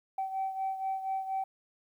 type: beating tone pair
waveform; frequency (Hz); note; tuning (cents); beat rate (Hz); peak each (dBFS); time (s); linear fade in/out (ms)
sine; 768 / 772.2; G5 / G5; -36 / -26; 4.2; -31 / -37; 0.18-1.44; 5
effects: tanh soft clip ceiling -26 dBFS + 11-bit